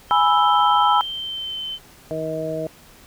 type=tone with pitch glide; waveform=sine; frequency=3136 to 3073 Hz; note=G7 to G7; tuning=0 to -35 cents; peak=-26 dBFS; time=0.09-1.79 s; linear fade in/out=50 ms; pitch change=-35 cents; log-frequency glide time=1.06-1.59 s
type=chord; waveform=sine; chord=E major; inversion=first; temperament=equal; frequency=830.6 / 987.8 / 1318.5 Hz; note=G#5 / B5 / E6; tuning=0 / 0 / 0 cents; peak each=-18 dBFS; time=0.11-1.01 s; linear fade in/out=0 ms
type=harmonic tone; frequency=158.5 Hz; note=D#3; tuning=32 cents sharp; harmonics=1 / 2 / 3 / 4; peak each=-32 / -31 / -29 / -26 dBFS; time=2.11-2.67 s; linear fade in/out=0 ms
effects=pink hiss -48 dBFS RMS until 3.06 s